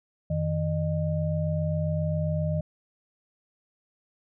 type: tone cluster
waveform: sine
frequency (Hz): 90.1 / 157.6 / 609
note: F#2 / D#3 / D#5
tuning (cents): -45 / +23 / -37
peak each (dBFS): -30 / -26 / -32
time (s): 0.3-2.61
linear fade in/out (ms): 5
effects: none